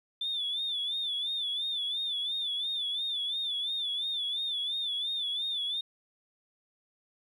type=tone with vibrato; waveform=sine; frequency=3520 Hz; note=A7; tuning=in tune; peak=-29 dBFS; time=0.21-5.81 s; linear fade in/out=5 ms; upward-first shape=sine; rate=2.9 Hz; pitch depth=89 cents each way; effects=tanh soft clip ceiling -25 dBFS + 11-bit